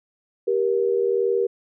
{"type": "tone pair together", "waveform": "sine", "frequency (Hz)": [392, 473.5], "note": ["G4", "A#4"], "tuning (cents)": [0, 27], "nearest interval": "minor third", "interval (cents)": 327, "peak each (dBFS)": -21, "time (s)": [0.47, 1.47], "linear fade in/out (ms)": 10, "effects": []}